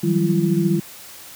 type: tone cluster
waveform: sine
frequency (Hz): 157.9 / 180 / 194.3 / 338.5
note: D#3 / F#3 / G3 / E4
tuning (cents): +26 / -47 / -15 / +46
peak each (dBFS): -21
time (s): 0.03-0.8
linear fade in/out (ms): 10
effects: white hiss -40 dBFS RMS until 1.35 s + high-pass 60 Hz 12 dB/octave